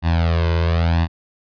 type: tone with flanger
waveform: sawtooth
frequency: 83.5 Hz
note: E2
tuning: 23 cents sharp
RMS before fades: -17 dBFS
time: 0.02-1.08 s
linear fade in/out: 50 ms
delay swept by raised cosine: 1.1 to 2 ms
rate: 0.97 Hz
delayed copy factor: +0.95
effects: resampled to 11025 Hz